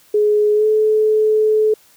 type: tone with pitch glide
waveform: sine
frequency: 420 to 431.3 Hz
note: G#4 to A4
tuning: +19 to -35 cents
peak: -11 dBFS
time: 0.14-1.74 s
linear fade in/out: 5 ms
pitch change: +46 cents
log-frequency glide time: 0.54-0.66 s
effects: white hiss -51 dBFS RMS until 1.96 s